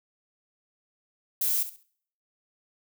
violet noise with echo, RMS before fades -26 dBFS, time 1.41-1.63 s, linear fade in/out 5 ms, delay 67 ms, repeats 3, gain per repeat -12 dB, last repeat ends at 1.831 s, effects noise-tail reverb RT60 0.6 s tail -24 dB re dry

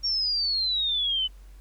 sine exponential sweep, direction down, 5588 to 2988 Hz, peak -23 dBFS, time 0.03-1.28 s, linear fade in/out 20 ms, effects added 47 Hz sine -44 dBFS peak until 1.6 s + pink hiss -61 dBFS RMS until 1.6 s

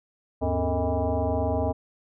sine tone with frequency modulation, 277.6 Hz, C#4, 3 cents sharp, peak -22 dBFS, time 0.41-1.73 s, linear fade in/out 20 ms, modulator 177 Hz, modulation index 3, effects none

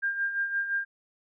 sine tone with tremolo, 1601 Hz, G6, 36 cents sharp, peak -24 dBFS, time 0.02-0.85 s, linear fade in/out 20 ms, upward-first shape sine, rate 5.8 Hz, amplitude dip 60%, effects none

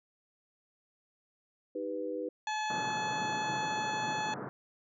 sine chord, Eb augmented, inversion none, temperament equal, 311.1 / 392 / 493.9 Hz, Eb4 / G4 / B4, 0 / 0 / 0 cents, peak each -39 / -40 / -36 dBFS, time 1.75-2.29 s, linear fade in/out 5 ms
harmonic tone, 858 Hz, A5, 44 cents flat, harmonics 1 / 2 / 3 / 4 / 5 / 7 / 8, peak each -33 / -39 / -43 / -45 / -47 / -50 / -51 dBFS, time 2.47-4.34 s, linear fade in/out 2 ms
pink band-pass noise, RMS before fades -41 dBFS, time 2.7-4.49 s, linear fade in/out 0 ms, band 120 to 1600 Hz, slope 48 dB/octave
effects none

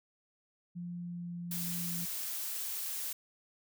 sine tone with pitch glide, 174.61 to 173.3 Hz, F3 to F3, 0 to -13 cents, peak -38 dBFS, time 0.75-2.06 s, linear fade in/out 20 ms, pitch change -13 cents, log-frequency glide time 0.97-1.35 s
blue noise, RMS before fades -38 dBFS, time 1.51-3.13 s, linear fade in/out 5 ms
effects none

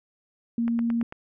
sine tone, 233.1 Hz, A#3, in tune, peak -22 dBFS, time 0.58-1.03 s, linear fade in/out 2 ms
click train, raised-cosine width 0.5 ms, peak -22 dBFS, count 5, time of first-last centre 0.68-1.124 s, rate 9 Hz
effects none

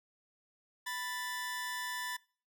sawtooth tone pair together, 987.8 / 1760 Hz, B5 / A6, 0 / 0 cents, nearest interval minor seventh, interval 1000 cents, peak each -37 / -35 dBFS, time 0.86-2.17 s, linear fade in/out 10 ms, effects noise-tail reverb RT60 0.4 s tail -23 dB re dry

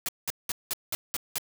white noise bursts, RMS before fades -30 dBFS, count 7, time 0.06-1.382 s, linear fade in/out 0 ms, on 26 ms, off 190 ms, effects none

